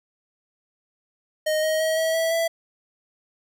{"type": "tone with pitch steps", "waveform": "square", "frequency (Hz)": [620, 628.3, 636.7, 645.2, 653.8, 662.6], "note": ["D#5", "D#5", "D#5", "E5", "E5", "E5"], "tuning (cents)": [-6, 17, 40, -37, -14, 9], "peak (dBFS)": -21, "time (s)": [1.46, 2.48], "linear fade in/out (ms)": 10, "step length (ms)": 170, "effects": []}